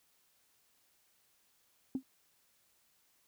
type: tone with exponential decay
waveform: sine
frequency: 263.4 Hz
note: C4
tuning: 12 cents sharp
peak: -27 dBFS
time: 1.95-2.03 s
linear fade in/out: 2 ms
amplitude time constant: 17 ms
effects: tanh soft clip ceiling -26 dBFS + white hiss -72 dBFS RMS until 3.27 s